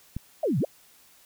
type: click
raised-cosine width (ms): 5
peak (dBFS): -19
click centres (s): 0.166
type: exponential two-way sweep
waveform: sine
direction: down then up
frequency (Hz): 698.5 to 116.4 to 698.5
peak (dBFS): -22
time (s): 0.43-0.65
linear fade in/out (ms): 5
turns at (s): 0.59
effects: white hiss -57 dBFS RMS until 1.25 s